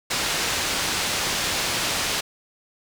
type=low-pass noise; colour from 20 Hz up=white; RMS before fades=-25 dBFS; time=0.1-2.21 s; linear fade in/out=10 ms; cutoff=5700 Hz; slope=12 dB/octave; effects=none